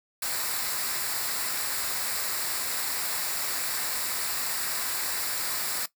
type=noise with comb filter; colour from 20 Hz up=white; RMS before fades=-30 dBFS; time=0.22-5.86 s; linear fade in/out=5 ms; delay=0.32 ms; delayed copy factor=-0.55; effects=noise-tail reverb RT60 0.1 s tail -17 dB re dry